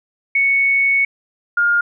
sine tone pair in turn, 2217 / 1414.9 Hz, C#7 / F6, 0 / +22 cents, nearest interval minor sixth, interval 778 cents, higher first, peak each -12 dBFS, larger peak neither, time 0.35-1.05 / 1.57-1.81 s, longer first, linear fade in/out 5 ms, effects none

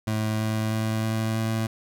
25% pulse tone with pitch steps, 108.8 / 109.49 / 110.19 / 110.89 / 111.6 Hz, A2 / A2 / A2 / A2 / A2, -19 / -8 / +3 / +14 / +25 cents, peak -20 dBFS, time 0.07-1.67 s, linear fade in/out 5 ms, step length 320 ms, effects none

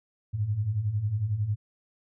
sine beating tone pair, 97.5 / 108.5 Hz, G2 / A2, -9 / -24 cents, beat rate 11 Hz, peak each -32 / -26 dBFS, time 0.33-1.56 s, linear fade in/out 20 ms, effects none

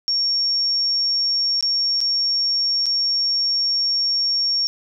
sine tone with dropouts, 5520 Hz, F8, 21 cents flat, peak -17 dBFS, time 0.08-4.67 s, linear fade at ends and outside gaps 0 ms, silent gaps 1.609-1.626 / 2.005-2.013 / 2.858-2.865 s, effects none

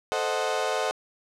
30% pulse chord, A diminished seventh, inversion none, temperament equal, 440 / 523.3 / 622.3 / 740 Hz, A4 / C5 / Eb5 / Gb5, 0 / 0 / 0 / 0 cents, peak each -28 dBFS, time 0.12-0.91 s, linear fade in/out 0 ms, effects low-pass 8000 Hz 12 dB/octave

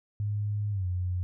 sine tone with pitch glide, 103.83 to 90.39 Hz, G#2 to F#2, 0 to -40 cents, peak -27 dBFS, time 0.2-1.23 s, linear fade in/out 0 ms, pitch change -240 cents, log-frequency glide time 0.71-0.86 s, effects none

